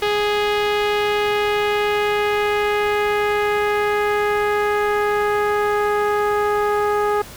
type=tone with low-pass filter sweep; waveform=sawtooth; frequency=415.3 Hz; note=G#4; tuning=in tune; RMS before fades=-19 dBFS; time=0.02-7.22 s; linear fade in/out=5 ms; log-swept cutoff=3400 to 1300 Hz; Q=1.6; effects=pink hiss -38 dBFS RMS until 7.36 s